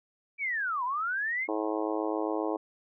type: linear two-way sweep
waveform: sine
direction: down then up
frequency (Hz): 2349 to 952 to 2186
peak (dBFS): -28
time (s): 0.38-1.48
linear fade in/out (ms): 50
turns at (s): 0.84
type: harmonic tone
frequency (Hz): 107.5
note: A2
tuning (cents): -40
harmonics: 3 / 4 / 5 / 6 / 7 / 8 / 9 / 10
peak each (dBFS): -32 / -34 / -36 / -38 / -39 / -40 / -41 / -42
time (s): 1.48-2.57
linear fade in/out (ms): 10
effects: none